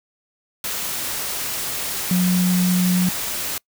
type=tone in noise; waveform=sine; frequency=181 Hz; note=F#3; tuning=38 cents flat; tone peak=-15 dBFS; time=2.11-3.09 s; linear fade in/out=2 ms; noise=white; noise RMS=-26 dBFS; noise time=0.64-3.58 s; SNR=+8 dB; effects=noise-tail reverb RT60 0.1 s tail -25 dB re dry